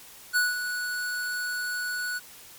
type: tone with ADSR envelope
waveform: square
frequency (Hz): 1473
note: F#6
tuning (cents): -8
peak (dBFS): -20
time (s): 0.33-2.2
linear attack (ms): 33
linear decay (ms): 180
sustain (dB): -9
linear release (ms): 30
effects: white hiss -48 dBFS RMS until 2.58 s + MP3 96 kbps